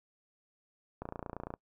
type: click train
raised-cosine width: 1 ms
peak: -25 dBFS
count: 16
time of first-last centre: 1.02-1.539 s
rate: 28.9 Hz
effects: noise-tail reverb RT60 0.1 s tail -24 dB re dry